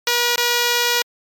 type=tone with dropouts; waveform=5% pulse; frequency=480.6 Hz; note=B4; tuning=47 cents flat; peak=-4 dBFS; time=0.07-1.02 s; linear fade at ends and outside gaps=2 ms; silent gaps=0.359-0.378 s; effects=MP3 96 kbps